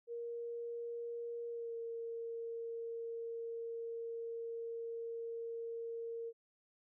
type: tone with pitch glide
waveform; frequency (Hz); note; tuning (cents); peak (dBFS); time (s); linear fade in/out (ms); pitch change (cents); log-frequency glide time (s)
sine; 470 to 461.4; A#4 to A#4; +14 to -18; -40; 0.07-6.33; 50; -32; 1.49-1.75
effects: none